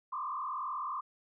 sine tone with frequency modulation, 1116 Hz, C#6, 11 cents sharp, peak -34 dBFS, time 0.12-1.01 s, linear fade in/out 10 ms, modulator 41.8 Hz, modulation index 2.5, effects none

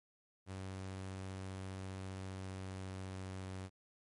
sawtooth tone with pitch glide, 95 to 94.29 Hz, F#2 to F#2, +46 to +33 cents, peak -39 dBFS, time 0.46-3.7 s, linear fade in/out 50 ms, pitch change -13 cents, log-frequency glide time 2.2-3.48 s, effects MP3 48 kbps

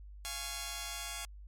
5% pulse chord, Db major, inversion first, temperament just, 693 / 831.5 / 1108.7 Hz, F5 / Ab5 / Db6, -14 / +2 / 0 cents, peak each -32 dBFS, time 0.25-1.25 s, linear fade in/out 0 ms, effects added 50 Hz sine -47 dBFS peak until 1.47 s + MP3 64 kbps

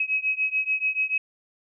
sine beating tone pair, 2548 / 2554.9 Hz, D#7 / D#7, +41 / +45 cents, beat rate 6.9 Hz, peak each -25 / -26 dBFS, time 0-1.18 s, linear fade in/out 5 ms, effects none

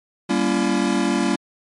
square chord, G diminished seventh, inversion none, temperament just, 196 / 235.2 / 282.2 / 338.7 Hz, G3 / Bb3 / Db4 / Fb4, 0 / +16 / +31 / +47 cents, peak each -24 dBFS, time 0.29-1.36 s, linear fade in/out 10 ms, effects low-pass 10000 Hz 12 dB/octave + MP3 48 kbps

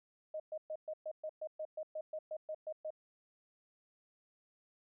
sine tone bursts, 622.3 Hz, D#5, in tune, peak -38 dBFS, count 15, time 0.34-2.905 s, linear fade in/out 5 ms, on 59 ms, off 120 ms, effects none

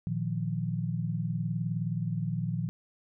sine chord, Bb suspended fourth, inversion none, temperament just, 116.54 / 155.39 / 174.81 Hz, Bb2 / Eb3 / F3, 0 / -2 / +2 cents, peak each -33 dBFS, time 0.07-2.69 s, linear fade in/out 0 ms, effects none

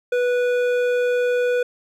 triangle tone with hard clipping, 491.4 Hz, B4, 9 cents flat, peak -19 dBFS, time 0.12-1.63 s, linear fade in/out 5 ms, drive 14 dB, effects none

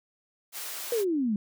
white high-pass noise, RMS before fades -37 dBFS, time 0.52-1.05 s, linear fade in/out 50 ms, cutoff 500 Hz, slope 12 dB/octave
sine exponential sweep, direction down, 493.9 to 198.4 Hz, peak -24 dBFS, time 0.92-1.36 s, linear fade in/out 2 ms
effects none

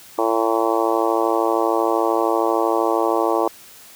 harmonic tone, 112.9 Hz, A2, 45 cents sharp, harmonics 3 / 4 / 5 / 6 / 7 / 8 / 9 / 10, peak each -22 / -23 / -24 / -25 / -25 / -26 / -27 / -27 dBFS, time 0.18-3.48 s, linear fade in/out 5 ms, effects white hiss -44 dBFS RMS until 3.95 s + high-pass 60 Hz 12 dB/octave

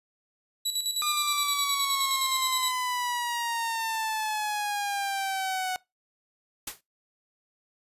25% pulse tone with tremolo, 3925 Hz, B7, 11 cents flat, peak -22 dBFS, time 0.65-2.72 s, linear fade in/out 10 ms, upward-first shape square, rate 9.6 Hz, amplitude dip 60%
sawtooth exponential sweep, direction down, 1211 to 738 Hz, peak -24 dBFS, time 1.02-5.76 s, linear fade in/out 0 ms
white noise with exponential decay, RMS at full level -29 dBFS, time 6.67-6.81 s, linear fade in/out 5 ms, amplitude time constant 30 ms
effects noise-tail reverb RT60 0.2 s tail -22 dB re dry + resampled to 32000 Hz

